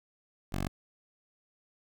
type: tone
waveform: 10% pulse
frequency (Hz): 47.41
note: F#1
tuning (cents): +43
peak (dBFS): -23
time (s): 0.52-0.68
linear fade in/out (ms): 10
effects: none